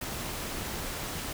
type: noise with amplitude modulation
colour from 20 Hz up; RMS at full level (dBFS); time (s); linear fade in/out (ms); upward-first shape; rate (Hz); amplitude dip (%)
pink; -34; 0.01-1.33; 5; sine; 256; 40
effects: none